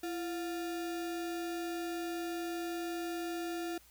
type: tone with sample-and-hold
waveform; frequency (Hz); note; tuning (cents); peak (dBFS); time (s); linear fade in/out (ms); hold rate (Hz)
sine; 337.6; E4; +41; -35; 0.03-3.78; 5; 1050
effects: added 60 Hz sine -66 dBFS peak until 3.9 s + white hiss -62 dBFS RMS until 3.9 s